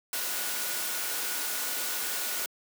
sine tone in noise, 1459 Hz, F#6, 25 cents flat, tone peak -43 dBFS, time 0.13-2.46 s, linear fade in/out 2 ms, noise white, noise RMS -32 dBFS, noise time 0.13-2.46 s, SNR -14 dB, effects high-pass 300 Hz 12 dB/octave

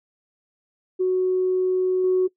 sine tone with level steps, 370 Hz, F#4, in tune, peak -17 / -15 dBFS, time 0.99-2.28 s, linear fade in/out 20 ms, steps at 2.04 s, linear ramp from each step 2 ms, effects noise-tail reverb RT60 0.1 s tail -20 dB re dry + tanh soft clip ceiling -12 dBFS

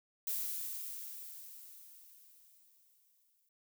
violet noise with exponential decay, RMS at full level -36 dBFS, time 0.27-3.49 s, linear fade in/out 2 ms, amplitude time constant 700 ms, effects none

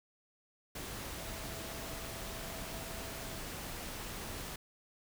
sine tone in noise, 659.3 Hz, E5, in tune, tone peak -51 dBFS, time 1.16-3.39 s, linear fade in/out 5 ms, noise pink, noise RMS -43 dBFS, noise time 0.75-4.56 s, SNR -11 dB, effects none

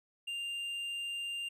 sine tone with tanh clipping, 2794 Hz, F7, in tune, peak -37 dBFS, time 0.27-1.49 s, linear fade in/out 10 ms, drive 6 dB, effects none

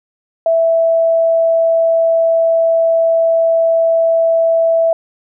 sine tone, 659.3 Hz, E5, in tune, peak -9 dBFS, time 0.46-4.93 s, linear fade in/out 2 ms, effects none

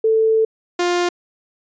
sine / sawtooth tone pair in turn, 442.9 / 352.1 Hz, A4 / F4, +11 / +14 cents, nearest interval major third, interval 397 cents, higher first, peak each -12 dBFS, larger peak neither, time 0.04-0.45 / 0.79-1.09 s, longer first, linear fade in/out 5 ms, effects resampled to 16000 Hz

